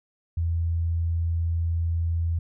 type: tone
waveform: sine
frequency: 83.6 Hz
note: E2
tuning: 25 cents sharp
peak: -22 dBFS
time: 0.37-2.39 s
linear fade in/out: 5 ms
effects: none